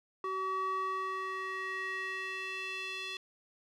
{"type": "tone with band-pass filter sweep", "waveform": "square", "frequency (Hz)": 379.6, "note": "F#4", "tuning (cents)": 44, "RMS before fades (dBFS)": -37, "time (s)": [0.24, 3.17], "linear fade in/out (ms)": 2, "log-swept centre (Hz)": [950, 3200], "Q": 3.1, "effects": []}